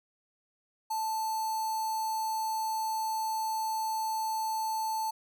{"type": "tone with notch filter", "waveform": "square", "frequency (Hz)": 880, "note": "A5", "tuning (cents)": 0, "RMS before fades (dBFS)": -32, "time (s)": [0.9, 5.11], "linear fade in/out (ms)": 10, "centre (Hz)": 2700, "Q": 1.7, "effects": []}